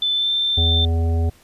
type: tone with pitch glide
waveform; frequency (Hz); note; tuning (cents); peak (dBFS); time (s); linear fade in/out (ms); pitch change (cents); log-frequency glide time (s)
sine; 3520 to 3563; A7 to A7; 0 to +21; -17; 0.02-0.85; 2; +21; 0.14-0.31
type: harmonic tone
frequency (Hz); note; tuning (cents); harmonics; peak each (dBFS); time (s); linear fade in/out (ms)
82.8; E2; +8; 1 / 3 / 5 / 7 / 9; -16 / -30 / -31 / -37 / -35; 0.57-1.3; 10
effects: pink hiss -52 dBFS RMS until 1.43 s + resampled to 32000 Hz